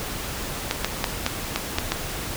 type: clicks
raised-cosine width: 0.2 ms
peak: -4 dBFS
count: 7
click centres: 0.711 / 0.846 / 1.042 / 1.264 / 1.56 / 1.785 / 1.92 s
effects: pink hiss -31 dBFS RMS until 2.36 s